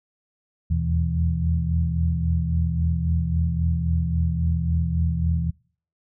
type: tone cluster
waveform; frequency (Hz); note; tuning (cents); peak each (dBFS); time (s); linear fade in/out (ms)
sine; 79.5 / 83.2 / 123.7 / 164.8; D#2 / E2 / B2 / E3; +38 / +17 / +3 / 0; -22 / -29 / -30 / -25; 0.7-5.51; 10
effects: noise-tail reverb RT60 0.5 s tail -26 dB re dry